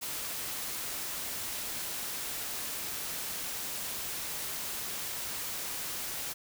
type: noise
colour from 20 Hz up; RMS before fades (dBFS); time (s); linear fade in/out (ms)
white; -37; 0.01-6.34; 20
effects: none